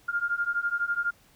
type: beating tone pair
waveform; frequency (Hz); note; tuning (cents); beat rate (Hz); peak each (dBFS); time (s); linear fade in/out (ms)
sine; 1400 / 1412; F6 / F6; +4 / +19; 12; -29 / -28; 0.08-1.11; 10
effects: pink hiss -60 dBFS RMS until 1.35 s